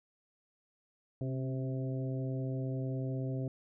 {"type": "harmonic tone with a mistuned harmonic", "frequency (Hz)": 130.81, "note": "C3", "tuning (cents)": 0, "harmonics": [1, 2, 3, 4, 5], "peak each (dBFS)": [-34, -40, -44, -46, -48], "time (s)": [1.21, 3.48], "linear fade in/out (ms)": 2, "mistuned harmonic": 2, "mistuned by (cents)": 36, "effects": []}